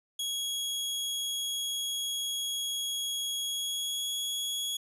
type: tone with pitch glide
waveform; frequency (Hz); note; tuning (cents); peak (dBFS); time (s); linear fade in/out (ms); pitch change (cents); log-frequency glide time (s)
sawtooth; 3322 to 3345; G#7 to G#7; 0 to +12; -28; 0.19-4.77; 5; +12; 3.43-4.12
effects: resampled to 32000 Hz